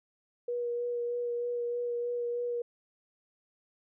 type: tone with vibrato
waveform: sine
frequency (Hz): 480.3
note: B4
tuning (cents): -48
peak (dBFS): -30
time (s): 0.48-2.62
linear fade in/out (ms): 5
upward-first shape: sine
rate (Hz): 3.2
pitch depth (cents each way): 14
effects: none